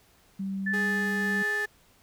sine tone with pitch glide, 193.9 to 197.86 Hz, G3 to G3, -19 to +16 cents, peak -29 dBFS, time 0.39-1.43 s, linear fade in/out 10 ms, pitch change +35 cents, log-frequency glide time 0.64-0.72 s
sine tone with tremolo, 1752 Hz, A6, 8 cents flat, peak -25 dBFS, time 0.66-1.66 s, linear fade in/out 10 ms, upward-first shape triangle, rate 1.6 Hz, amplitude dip 35%
sawtooth tone, 415.3 Hz, G#4, in tune, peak -30 dBFS, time 0.73-1.66 s, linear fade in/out 10 ms
effects pink hiss -61 dBFS RMS until 2.02 s

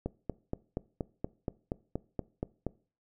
click train, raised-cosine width 2 ms, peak -19 dBFS, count 12, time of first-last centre 0.06-2.667 s, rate 4.22 Hz, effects noise-tail reverb RT60 0.4 s tail -21 dB re dry

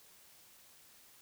silence, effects white hiss -61 dBFS RMS until 1.21 s

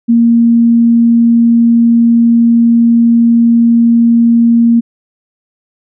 sine tone, 233.1 Hz, A#3, in tune, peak -4 dBFS, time 0.08-4.81 s, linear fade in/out 20 ms, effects none

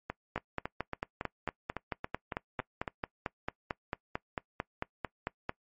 two click trains, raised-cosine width 0.5 ms, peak -17 / -19 dBFS, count 24 / 11, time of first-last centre 0.36-5.494 / 0.1-2.878 s, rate 4.48 / 3.6 Hz, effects noise-tail reverb RT60 0.1 s tail -22 dB re dry + MP3 32 kbps

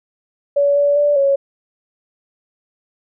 sine tone with pitch steps, 569 / 574 / 583 / 554 Hz, C#5 / D5 / D5 / C#5, +45 / -40 / -13 / -1 cents, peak -11 dBFS, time 0.56-1.36 s, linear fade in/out 10 ms, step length 200 ms, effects none

